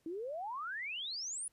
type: exponential sweep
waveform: sine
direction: up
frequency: 311.1 to 10200 Hz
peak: -38 dBFS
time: 0.06-1.48 s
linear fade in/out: 2 ms
effects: pink hiss -75 dBFS RMS until 1.52 s + resampled to 32000 Hz